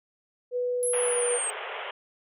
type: tone with pitch glide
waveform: sine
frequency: 493.2 to 486.1 Hz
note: B4 to B4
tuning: -2 to -28 cents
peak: -25 dBFS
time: 0.51-1.4 s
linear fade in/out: 50 ms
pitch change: -26 cents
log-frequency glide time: 1.01-1.2 s
type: exponential sweep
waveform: sine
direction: down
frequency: 11000 to 8340 Hz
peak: -27 dBFS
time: 0.83-1.5 s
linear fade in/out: 0 ms
type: band-pass noise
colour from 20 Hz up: pink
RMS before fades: -36 dBFS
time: 0.93-1.91 s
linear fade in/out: 5 ms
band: 410 to 3300 Hz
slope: 96 dB/octave
effects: none